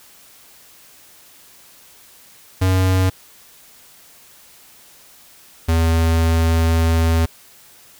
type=tone pair in turn; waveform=square; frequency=93.5 / 82.06 Hz; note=F#2 / E2; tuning=+19 / -7 cents; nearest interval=major second; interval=226 cents; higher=first; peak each=-14 dBFS; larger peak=neither; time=2.61-3.1 / 5.68-7.26 s; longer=second; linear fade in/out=10 ms; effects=white hiss -47 dBFS RMS until 7.99 s